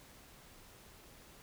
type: silence
effects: pink hiss -58 dBFS RMS until 1.42 s